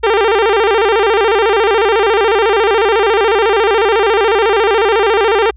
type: tone with vibrato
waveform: sawtooth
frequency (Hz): 425.1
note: G#4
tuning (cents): +40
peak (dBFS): -5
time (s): 0.03-5.51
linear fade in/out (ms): 10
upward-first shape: square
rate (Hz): 14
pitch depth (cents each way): 120
effects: added 59 Hz sine -35 dBFS peak until 5.56 s + resampled to 8000 Hz